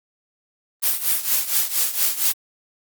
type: noise with tremolo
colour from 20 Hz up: blue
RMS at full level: -17 dBFS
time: 0.82-2.33 s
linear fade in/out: 20 ms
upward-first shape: triangle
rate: 4.3 Hz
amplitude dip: 85%
effects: Opus 32 kbps